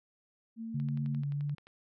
sine tone, 226.1 Hz, A3, 47 cents sharp, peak -37 dBFS, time 0.56-1.24 s, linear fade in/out 50 ms
sine tone with pitch glide, 142.5 to 145.07 Hz, C#3 to D3, +48 to -21 cents, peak -31 dBFS, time 0.74-1.55 s, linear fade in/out 10 ms, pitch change +31 cents, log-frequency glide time 1.32-1.43 s
click train, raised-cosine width 0.3 ms, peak -38 dBFS, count 11, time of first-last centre 0.8-1.67 s, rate 11.5 Hz
effects none

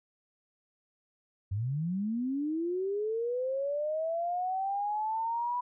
sine linear sweep, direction up, 91.7 to 987.8 Hz, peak -29 dBFS, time 1.51-5.61 s, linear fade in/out 10 ms, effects none

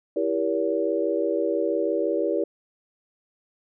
sine chord, E diminished seventh, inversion none, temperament just, 329.6 / 395.6 / 474.7 / 569.6 Hz, E4 / G4 / Bb4 / Db5, 0 / +16 / +31 / +47 cents, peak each -27 dBFS, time 0.16-2.44 s, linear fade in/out 5 ms, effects none

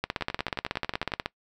two click trains, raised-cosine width 0.3 ms, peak -15 / -11 dBFS, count 11 / 21, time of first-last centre 0.21-1.119 / 0.04-1.26 s, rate 11 / 16.4 Hz, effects noise-tail reverb RT60 0.1 s tail -22 dB re dry

